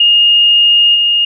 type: tone with level steps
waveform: sine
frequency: 2843 Hz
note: F7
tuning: 30 cents sharp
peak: -5 / -8 dBFS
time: 0-1.25 s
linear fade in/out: 5 ms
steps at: 0.94 s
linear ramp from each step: 20 ms
effects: none